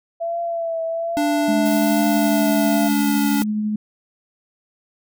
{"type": "tone with vibrato", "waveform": "sine", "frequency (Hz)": 669, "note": "E5", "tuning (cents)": 25, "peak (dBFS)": -21, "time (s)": [0.2, 2.89], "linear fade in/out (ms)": 20, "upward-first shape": "triangle", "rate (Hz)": 1.2, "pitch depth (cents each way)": 41}
{"type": "tone with pitch glide", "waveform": "square", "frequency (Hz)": [293.7, 285.2], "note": ["D4", "C#4"], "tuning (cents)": [0, 49], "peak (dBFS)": -19, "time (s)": [1.17, 3.42], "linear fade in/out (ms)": 0, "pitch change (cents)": -51, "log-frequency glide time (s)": [1.97, 3.3]}
{"type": "tone with tremolo", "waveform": "sine", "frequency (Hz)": 212.2, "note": "G#3", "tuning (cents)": 38, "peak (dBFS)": -18, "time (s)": [1.48, 3.76], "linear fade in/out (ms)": 5, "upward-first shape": "triangle", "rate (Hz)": 12, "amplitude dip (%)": 25}
{"type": "noise", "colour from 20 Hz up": "blue", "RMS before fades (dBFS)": -31, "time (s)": [1.65, 3.44], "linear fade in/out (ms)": 10}
{"effects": []}